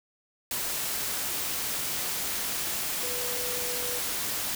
sine tone in noise, 491 Hz, B4, 10 cents flat, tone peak -37 dBFS, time 3.03-3.99 s, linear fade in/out 2 ms, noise white, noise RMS -31 dBFS, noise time 0.51-4.55 s, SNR -9 dB, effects none

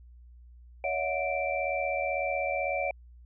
sine tone cluster, 565 / 647 / 723 / 2344 Hz, C#5 / E5 / F#5 / D7, +33 / -32 / -40 / -4 cents, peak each -32 / -34 / -33 / -33 dBFS, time 0.84-2.91 s, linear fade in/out 2 ms, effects added 60 Hz sine -49 dBFS peak until 3.25 s

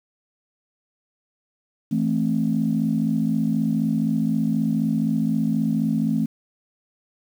sine chord, A minor, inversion second, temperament just, 165 / 220 / 264 Hz, E3 / A3 / C4, +2 / 0 / +16 cents, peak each -24 / -21 / -24 dBFS, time 1.91-6.26 s, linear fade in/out 10 ms, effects tanh soft clip ceiling -10 dBFS + 8-bit

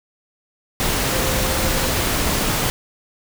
sine tone in noise, 524 Hz, C5, 2 cents sharp, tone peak -28 dBFS, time 1.13-1.94 s, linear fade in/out 0 ms, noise pink, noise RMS -20 dBFS, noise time 0.8-2.7 s, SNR -11 dB, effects none

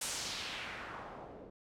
white noise with low-pass filter sweep, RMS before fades -43 dBFS, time 0.01-1.5 s, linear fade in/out 5 ms, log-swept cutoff 9300 to 410 Hz, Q 1.5, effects none

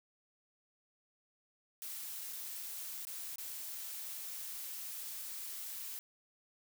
blue noise with dropouts, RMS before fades -44 dBFS, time 1.82-5.99 s, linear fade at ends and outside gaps 0 ms, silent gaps 2.326-2.33 / 3.051-3.07 / 3.358-3.383 s, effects none

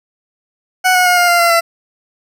20% pulse tone with pitch steps, 740 / 728.5 / 717.3 / 706.2 / 695.2 / 684.5 / 673.9 Hz, F#5 / F#5 / F5 / F5 / F5 / F5 / E5, 0 / -27 / +46 / +19 / -8 / -35 / +38 cents, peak -4 dBFS, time 0.84-1.61 s, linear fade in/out 20 ms, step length 110 ms, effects none

